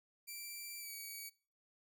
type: tone with pitch glide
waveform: 5% pulse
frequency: 2343 to 2264 Hz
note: D7 to C#7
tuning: -5 to +36 cents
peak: -36 dBFS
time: 0.27-1.3 s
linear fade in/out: 20 ms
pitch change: -59 cents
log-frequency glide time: 0.79-0.92 s
effects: noise-tail reverb RT60 0.4 s tail -23 dB re dry